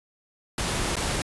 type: noise with dropouts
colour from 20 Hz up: pink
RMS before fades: -27 dBFS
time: 0.58-1.22 s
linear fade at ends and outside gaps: 2 ms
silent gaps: 0.957-0.966 s
effects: resampled to 24000 Hz